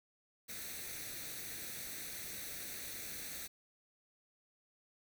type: noise with comb filter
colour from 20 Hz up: white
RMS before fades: -45 dBFS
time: 0.48-3.48 s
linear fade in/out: 20 ms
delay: 0.49 ms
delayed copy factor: +0.65
effects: none